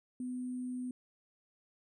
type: tone with sample-and-hold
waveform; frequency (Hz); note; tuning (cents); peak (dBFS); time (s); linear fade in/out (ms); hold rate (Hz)
sine; 250.7; B3; +26; -36; 0.2-0.91; 2; 8820
effects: resampled to 22050 Hz